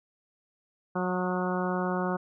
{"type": "harmonic tone with a mistuned harmonic", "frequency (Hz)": 182.2, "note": "F#3", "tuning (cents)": -26, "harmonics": [1, 2, 3, 4, 5, 6, 7, 8], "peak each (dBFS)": [-30, -33, -35, -36, -37, -38, -38, -39], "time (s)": [0.95, 2.17], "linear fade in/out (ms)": 10, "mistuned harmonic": 7, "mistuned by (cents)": -20, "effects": []}